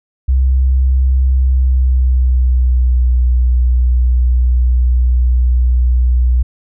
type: tone with pitch glide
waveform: sine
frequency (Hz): 65 to 61.56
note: C2 to B1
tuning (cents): -11 to -5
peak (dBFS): -8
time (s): 0.28-6.43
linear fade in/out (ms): 10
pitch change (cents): -94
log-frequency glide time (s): 1.3-3.13
effects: none